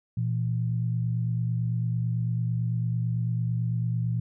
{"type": "tone pair together", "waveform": "sine", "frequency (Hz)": [118.21, 167.2], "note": ["A#2", "E3"], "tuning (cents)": [25, 25], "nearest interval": "tritone", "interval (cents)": 600, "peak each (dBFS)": [-25, -31], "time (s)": [0.17, 4.2], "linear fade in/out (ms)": 5, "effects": []}